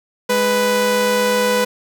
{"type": "tone pair together", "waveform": "sawtooth", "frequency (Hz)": [207.7, 495.3], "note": ["G#3", "B4"], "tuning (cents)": [0, 5], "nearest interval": "octave + minor third", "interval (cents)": 1505, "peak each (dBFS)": [-18, -11], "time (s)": [0.29, 1.65], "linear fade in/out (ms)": 10, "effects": []}